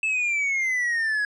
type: exponential sweep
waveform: triangle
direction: down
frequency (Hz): 2637 to 1661.2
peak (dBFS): -20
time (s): 0.03-1.25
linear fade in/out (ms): 2
effects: resampled to 22050 Hz